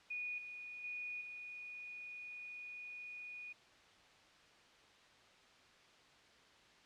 sine tone with level steps, 2461 Hz, D#7, 20 cents flat, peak -39 / -46 / -41 / -46 dBFS, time 0.1-3.53 s, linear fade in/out 10 ms, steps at 0.38 / 0.84 / 1.21 s, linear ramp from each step 2 ms, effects white hiss -64 dBFS RMS until 6.85 s + low-pass 4000 Hz 12 dB/octave

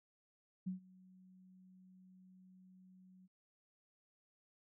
sine tone with ADSR envelope, 185.6 Hz, F#3, 6 cents sharp, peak -36 dBFS, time 0.66-3.28 s, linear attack 15 ms, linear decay 120 ms, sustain -24 dB, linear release 30 ms, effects none

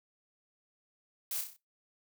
blue noise with echo, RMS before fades -36 dBFS, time 1.31-1.41 s, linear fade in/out 2 ms, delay 31 ms, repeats 5, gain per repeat -5 dB, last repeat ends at 1.565 s, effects noise-tail reverb RT60 0.2 s tail -19 dB re dry

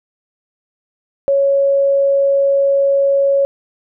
sine tone, 554.4 Hz, C#5, in tune, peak -10 dBFS, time 1.28-3.45 s, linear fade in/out 0 ms, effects none

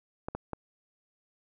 clicks, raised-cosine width 1 ms, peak -20 dBFS, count 3, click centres 0.285 / 0.35 / 0.533 s, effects none

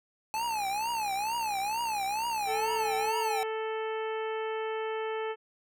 square tone with vibrato, 856 Hz, A5, 48 cents flat, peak -30 dBFS, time 0.34-3.43 s, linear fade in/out 0 ms, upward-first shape triangle, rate 2.2 Hz, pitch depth 200 cents each way
click train, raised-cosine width 0.5 ms, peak -32 dBFS, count 174, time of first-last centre 0.35-3.092 s, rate 63.1 Hz
harmonic tone, 440 Hz, A4, in tune, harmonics 1 / 2 / 3 / 4 / 5 / 6 / 7, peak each -32 / -38 / -42 / -44 / -46 / -48 / -49 dBFS, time 2.46-5.36 s, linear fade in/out 50 ms
effects none

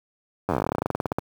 slowing click train, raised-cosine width 1 ms, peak -9 dBFS, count 24, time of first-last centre 0.49-1.185 s, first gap 10 ms, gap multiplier 1.09, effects high-pass 80 Hz 12 dB/octave + 7-bit

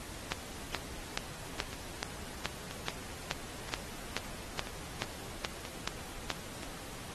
two click trains, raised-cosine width 0.2 ms, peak -13 / -23 dBFS, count 15 / 6, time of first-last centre 0.32-6.303 / 1.73-6.632 s, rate 2.34 / 1.02 Hz, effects pink hiss -46 dBFS RMS until 7.14 s + AAC 32 kbps

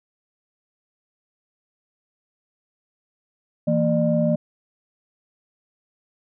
sine tone cluster, 163.9 / 230.4 / 600 Hz, E3 / A#3 / D5, -10 / -20 / +37 cents, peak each -21 dBFS, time 3.67-4.36 s, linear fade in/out 10 ms, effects tanh soft clip ceiling -7 dBFS

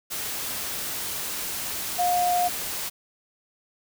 sine tone in noise, 713 Hz, F5, 36 cents sharp, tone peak -20 dBFS, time 1.98-2.49 s, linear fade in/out 20 ms, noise white, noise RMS -31 dBFS, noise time 0.1-2.9 s, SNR +8 dB, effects none

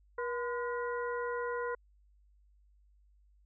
harmonic tone with a mistuned harmonic, 480.5 Hz, B4, 48 cents flat, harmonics 1 / 2 / 3 / 4, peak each -35 / -39 / -41 / -47 dBFS, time 0.18-1.75 s, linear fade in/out 5 ms, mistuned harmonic 2, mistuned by +94 cents, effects added 50 Hz sine -62 dBFS peak until 3.45 s

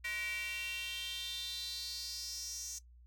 square tone with high-pass filter sweep, 210.7 Hz, G#3, 25 cents sharp, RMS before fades -41 dBFS, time 0.04-2.79 s, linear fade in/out 10 ms, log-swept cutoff 2100 to 6300 Hz, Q 6.1, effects noise-tail reverb RT60 0.1 s tail -17 dB re dry + added 60 Hz sine -56 dBFS peak until 3.06 s

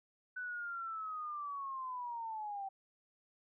sine linear sweep, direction down, 1503 to 769 Hz, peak -39 dBFS, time 0.36-2.69 s, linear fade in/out 10 ms, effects none

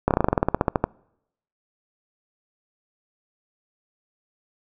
slowing click train, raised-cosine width 1 ms, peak -4 dBFS, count 16, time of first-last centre 0.08-0.84 s, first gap 28 ms, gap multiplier 1.08, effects noise-tail reverb RT60 0.8 s tail -26 dB re dry

